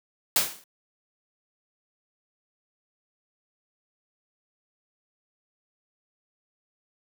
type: noise with exponential decay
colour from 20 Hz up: white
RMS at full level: -18 dBFS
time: 0.36-0.64 s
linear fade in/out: 2 ms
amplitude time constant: 60 ms
effects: high-pass 150 Hz 12 dB/octave